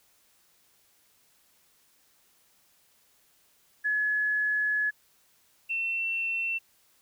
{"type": "tone pair in turn", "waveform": "sine", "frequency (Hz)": [1700, 2699], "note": ["G#6", "E7"], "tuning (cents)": [40, 40], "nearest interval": "minor sixth", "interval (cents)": 800, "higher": "second", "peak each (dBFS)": [-24, -27], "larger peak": "first", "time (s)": [[3.84, 4.91], [5.69, 6.59]], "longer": "first", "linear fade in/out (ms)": 20, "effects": ["white hiss -65 dBFS RMS until 7.01 s"]}